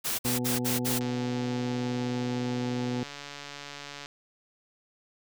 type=noise bursts; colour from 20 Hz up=white; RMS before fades=-30 dBFS; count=5; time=0.04-0.994 s; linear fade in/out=20 ms; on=150 ms; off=51 ms
type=harmonic tone; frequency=123.47 Hz; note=B2; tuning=in tune; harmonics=1 / 2 / 3 / 4 / 6 / 7; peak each=-34 / -30 / -39 / -38 / -46 / -45 dBFS; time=0.25-3.03 s; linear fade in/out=0 ms
type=click train; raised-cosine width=0.2 ms; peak=-23 dBFS; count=437; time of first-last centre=1.01-4.059 s; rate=143 Hz
effects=none